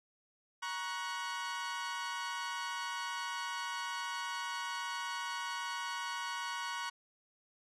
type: chord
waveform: sawtooth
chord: F# major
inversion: first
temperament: equal with one note detuned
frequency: 947.5 / 1108.7 / 1480 Hz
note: A#5 / C#6 / F#6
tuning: +28 / 0 / 0 cents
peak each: -37 / -38 / -38 dBFS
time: 0.62-6.9 s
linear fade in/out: 10 ms
effects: low-pass 7000 Hz 12 dB/octave